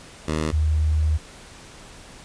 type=tone pair in turn; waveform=10% pulse / sine; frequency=77.78 / 77.29 Hz; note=D#2 / D#2; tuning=0 / -11 cents; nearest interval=unison; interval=11 cents; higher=first; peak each=-14 / -17 dBFS; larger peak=first; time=0.27-0.52 / 0.52-1.18 s; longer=second; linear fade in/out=20 ms; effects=pink hiss -44 dBFS RMS until 2.24 s + resampled to 22050 Hz